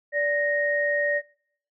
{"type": "tone pair together", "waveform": "sine", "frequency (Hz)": [582.4, 1864.7], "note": ["D5", "A#6"], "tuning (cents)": [-15, 0], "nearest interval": "octave + minor sixth", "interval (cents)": 2015, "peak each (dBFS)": -24, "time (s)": [0.12, 1.22], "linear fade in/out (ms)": 50, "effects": ["noise-tail reverb RT60 0.6 s tail -21 dB re dry"]}